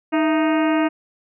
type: harmonic tone with a mistuned harmonic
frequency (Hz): 311.1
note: D#4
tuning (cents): 0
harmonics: 1 / 2 / 3 / 4 / 5 / 6 / 7 / 8 / 9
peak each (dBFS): -17 / -23 / -27 / -29 / -31 / -33 / -34 / -35 / -36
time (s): 0.12-0.89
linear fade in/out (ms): 20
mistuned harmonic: 2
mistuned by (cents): +97
effects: none